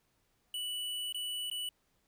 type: tone with dropouts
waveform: square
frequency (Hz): 2960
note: F#7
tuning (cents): 0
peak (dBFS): -36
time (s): 0.54-1.69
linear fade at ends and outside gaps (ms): 2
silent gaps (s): 1.125-1.145 / 1.5-1.513
effects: pink hiss -75 dBFS RMS until 2.07 s